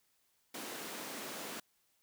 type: high-pass noise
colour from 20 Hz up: pink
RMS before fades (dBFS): -44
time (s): 0.54-1.6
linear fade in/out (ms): 5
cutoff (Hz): 210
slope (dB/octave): 24
effects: white hiss -75 dBFS RMS until 2.02 s